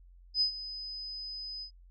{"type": "tone with ADSR envelope", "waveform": "sine", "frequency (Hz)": 5020, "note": "D#8", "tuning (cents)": 15, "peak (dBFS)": -23, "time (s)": [0.34, 1.71], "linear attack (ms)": 71, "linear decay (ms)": 99, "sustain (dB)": -15, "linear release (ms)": 89, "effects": ["noise-tail reverb RT60 0.1 s tail -23 dB re dry", "added 44 Hz sine -53 dBFS peak until 1.9 s"]}